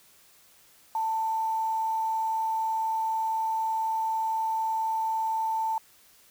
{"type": "tone with quantisation", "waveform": "sine", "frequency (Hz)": 889, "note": "A5", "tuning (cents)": 18, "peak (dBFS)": -25, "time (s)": [0.95, 5.78], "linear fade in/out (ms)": 2, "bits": 8, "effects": ["white hiss -58 dBFS RMS until 6.3 s"]}